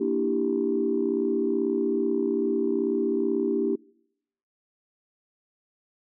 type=chord; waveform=sine; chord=E half-diminished seventh; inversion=second; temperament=equal; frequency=233.1 / 293.7 / 329.6 / 392 Hz; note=Bb3 / D4 / E4 / G4; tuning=0 / 0 / 0 / 0 cents; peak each=-29 / -28 / -29 / -25 dBFS; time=0-3.76 s; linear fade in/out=10 ms; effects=noise-tail reverb RT60 0.8 s tail -26 dB re dry + tanh soft clip ceiling -13 dBFS